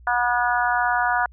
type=harmonic tone; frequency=242.8 Hz; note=B3; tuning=29 cents flat; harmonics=3 / 4 / 5 / 6 / 7; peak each=-23 / -24 / -28 / -23 / -29 dBFS; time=0.07-1.26 s; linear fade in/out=2 ms; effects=added 60 Hz sine -44 dBFS peak until 1.32 s